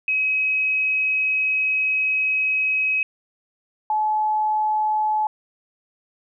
sine tone pair in turn, 2545 / 857.4 Hz, D#7 / A5, +39 / -45 cents, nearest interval octave + perfect fifth, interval 1884 cents, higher first, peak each -18 dBFS, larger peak neither, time 0.08-3.03 / 3.9-5.27 s, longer first, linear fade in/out 2 ms, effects none

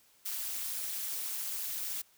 blue noise with amplitude modulation, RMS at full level -33 dBFS, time 0.25-2.02 s, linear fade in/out 10 ms, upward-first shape sine, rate 214 Hz, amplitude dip 90%, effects white hiss -65 dBFS RMS until 2.17 s

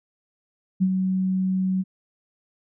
sine tone with ADSR envelope, 187.6 Hz, F#3, 24 cents sharp, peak -15 dBFS, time 0.8-1.84 s, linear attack 23 ms, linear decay 61 ms, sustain -5 dB, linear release 35 ms, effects none

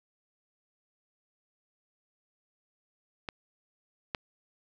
clicks, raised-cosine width 0.3 ms, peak -19 / -15 dBFS, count 2, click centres 3.288 / 4.148 s, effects none

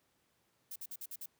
violet noise bursts, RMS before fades -44 dBFS, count 6, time 0.71-1.259 s, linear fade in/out 5 ms, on 49 ms, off 51 ms, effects pink hiss -75 dBFS RMS until 1.39 s + high-pass 100 Hz 12 dB/octave

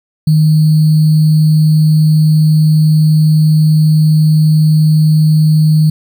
sine tone with sample-and-hold, 155.3 Hz, D#3, 3 cents flat, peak -5 dBFS, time 0.27-5.9 s, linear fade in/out 5 ms, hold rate 4410 Hz, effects none

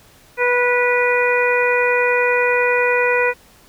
harmonic tone, 490 Hz, B4, 14 cents flat, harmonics 1 / 2 / 3 / 4 / 5, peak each -17 / -22 / -22 / -21 / -21 dBFS, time 0.37-3.34 s, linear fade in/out 50 ms, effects pink hiss -49 dBFS RMS until 3.68 s

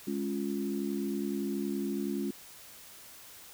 sine chord, Db major, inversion second, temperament equal, 207.7 / 277.2 / 349.2 Hz, Ab3 / Db4 / F4, 0 / 0 / 0 cents, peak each -34 / -35 / -36 dBFS, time 0.07-2.31 s, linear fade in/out 5 ms, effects white hiss -51 dBFS RMS until 3.53 s

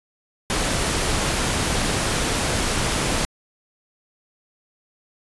pink noise, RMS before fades -22 dBFS, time 0.5-3.25 s, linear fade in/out 0 ms, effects resampled to 24000 Hz

